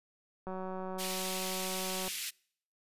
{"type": "click train", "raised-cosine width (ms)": 1, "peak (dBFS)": -27, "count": 302, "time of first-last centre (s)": [0.47, 2.08], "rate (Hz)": 187}
{"type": "high-pass noise", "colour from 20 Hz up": "pink", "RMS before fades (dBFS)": -38, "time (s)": [0.98, 2.31], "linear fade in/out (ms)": 20, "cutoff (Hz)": 2200, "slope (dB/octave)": 24}
{"effects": ["noise-tail reverb RT60 0.6 s tail -26 dB re dry", "resampled to 32000 Hz"]}